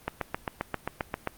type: click train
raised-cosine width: 0.5 ms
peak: -13 dBFS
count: 10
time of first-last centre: 0.08-1.274 s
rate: 7.54 Hz
effects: pink hiss -54 dBFS RMS until 1.37 s + Opus 32 kbps